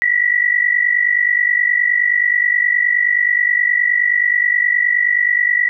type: tone pair together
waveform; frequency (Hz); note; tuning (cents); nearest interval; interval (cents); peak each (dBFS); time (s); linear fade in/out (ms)
sine; 1922 / 1971.5; B6 / B6; -48 / -4; unison; 44; -15; 0.02-5.69; 0
effects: none